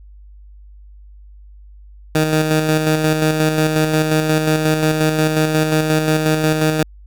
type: tone with tremolo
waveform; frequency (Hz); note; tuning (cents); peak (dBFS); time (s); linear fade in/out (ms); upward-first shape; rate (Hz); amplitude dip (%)
15% pulse; 155.7; D#3; +2; -6; 2.15-6.83; 2; square; 5.6; 40
effects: added 50 Hz sine -38 dBFS peak until 7.06 s